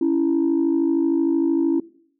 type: tone pair together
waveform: sine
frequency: 279 / 332.1 Hz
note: C#4 / E4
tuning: +11 / +13 cents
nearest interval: minor third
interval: 302 cents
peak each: -19 / -17 dBFS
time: 0.01-1.8 s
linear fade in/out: 5 ms
effects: noise-tail reverb RT60 0.6 s tail -20 dB re dry + tanh soft clip ceiling -12 dBFS